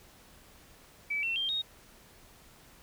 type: tone with pitch steps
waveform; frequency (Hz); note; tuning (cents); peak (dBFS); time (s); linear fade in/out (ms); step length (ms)
sine; 2300 / 2704 / 3178 / 3736; D7 / E7 / G7 / A#7; -37 / +43 / +23 / +3; -29; 1.1-1.62; 10; 130
effects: pink hiss -57 dBFS RMS until 2.82 s